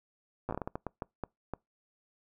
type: slowing click train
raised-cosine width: 1 ms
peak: -21 dBFS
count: 13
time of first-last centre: 0.49-1.537 s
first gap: 8 ms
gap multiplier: 1.39
effects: noise-tail reverb RT60 0.2 s tail -26 dB re dry